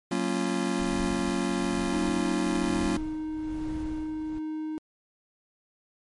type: chord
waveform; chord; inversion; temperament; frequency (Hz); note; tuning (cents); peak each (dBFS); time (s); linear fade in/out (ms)
square; Gb major seventh; none; just; 185 / 231.2 / 277.5 / 346.9; Gb3 / Bb3 / Db4 / F4; 0 / -14 / +2 / -12; -32; 0.11-2.97; 5
type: noise with tremolo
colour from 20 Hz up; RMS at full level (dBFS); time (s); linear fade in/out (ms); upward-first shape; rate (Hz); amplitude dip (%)
brown; -37; 0.78-4.39; 5; sine; 1.1; 75
type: tone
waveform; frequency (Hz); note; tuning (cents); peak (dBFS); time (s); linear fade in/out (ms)
triangle; 311.1; D#4; 0; -28; 1.93-4.78; 0
effects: MP3 48 kbps